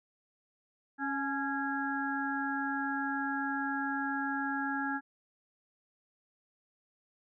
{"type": "harmonic tone with a mistuned harmonic", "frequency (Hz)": 275.2, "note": "C#4", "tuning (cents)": -12, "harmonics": [1, 3, 5, 6], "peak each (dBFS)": [-35, -37, -39, -36], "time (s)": [0.98, 5.01], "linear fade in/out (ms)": 50, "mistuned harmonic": 3, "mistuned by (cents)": 35, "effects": []}